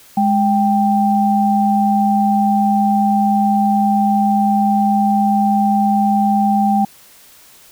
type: tone pair together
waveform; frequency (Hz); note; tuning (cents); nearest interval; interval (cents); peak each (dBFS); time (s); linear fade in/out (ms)
sine; 207.7 / 786.3; G#3 / G5; 0 / +5; octave + major seventh; 2305; -14; 0.17-6.85; 5
effects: white hiss -45 dBFS RMS until 7.71 s